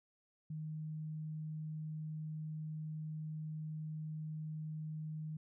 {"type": "tone", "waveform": "sine", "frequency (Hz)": 155.3, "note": "D#3", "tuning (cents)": -3, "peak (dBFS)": -40, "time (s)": [0.5, 5.37], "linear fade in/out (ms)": 5, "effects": []}